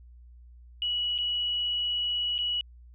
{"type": "tone with dropouts", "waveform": "sine", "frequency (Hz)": 2929, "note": "F#7", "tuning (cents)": -18, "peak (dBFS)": -26, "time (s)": [0.82, 2.61], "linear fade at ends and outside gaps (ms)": 1, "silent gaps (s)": [[1.18, 1.186], [2.381, 2.388]], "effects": ["added 60 Hz sine -48 dBFS peak until 2.94 s"]}